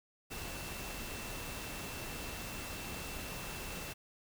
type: tone in noise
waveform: sine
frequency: 2678 Hz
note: E7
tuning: 27 cents sharp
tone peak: -50 dBFS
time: 0.3-3.94 s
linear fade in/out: 20 ms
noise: pink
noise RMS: -43 dBFS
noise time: 0.3-3.94 s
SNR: -10 dB
effects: none